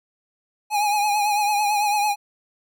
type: tone with vibrato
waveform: square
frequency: 830.6 Hz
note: G#5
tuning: in tune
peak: -19 dBFS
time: 0.7-2.16 s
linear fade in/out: 50 ms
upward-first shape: triangle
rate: 9 Hz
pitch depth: 57 cents each way
effects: none